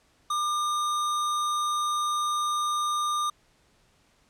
sine tone with sample-and-hold, 1200 Hz, D6, 37 cents sharp, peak -24 dBFS, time 0.3-3.3 s, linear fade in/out 5 ms, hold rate 4900 Hz, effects pink hiss -64 dBFS RMS until 4.29 s + low-pass 9000 Hz 12 dB/octave

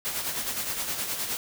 white noise with tremolo, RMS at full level -29 dBFS, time 0.05-1.37 s, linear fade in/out 0 ms, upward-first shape sine, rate 9.6 Hz, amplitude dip 50%, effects none

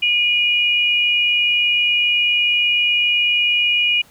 sine tone pair together, 2445 / 2893 Hz, D#7 / F#7, -31 / -40 cents, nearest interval minor third, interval 291 cents, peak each -16 / -17 dBFS, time 0.02-4.02 s, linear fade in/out 10 ms, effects pink hiss -50 dBFS RMS until 4.1 s + high-pass 60 Hz 12 dB/octave

